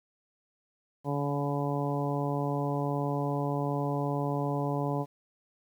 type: harmonic tone with a mistuned harmonic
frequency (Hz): 142.6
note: C#3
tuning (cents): +49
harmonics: 1 / 2 / 3 / 4 / 5 / 6 / 7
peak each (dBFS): -31 / -34 / -36 / -37 / -38 / -39 / -39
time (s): 1.04-5.06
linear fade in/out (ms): 50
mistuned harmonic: 1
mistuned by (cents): +19
effects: 10-bit